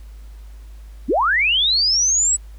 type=linear sweep; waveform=sine; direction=up; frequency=188.4 to 7960 Hz; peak=-14 dBFS; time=1.08-2.37 s; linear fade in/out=20 ms; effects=added 52 Hz sine -35 dBFS peak until 2.58 s + pink hiss -55 dBFS RMS until 2.58 s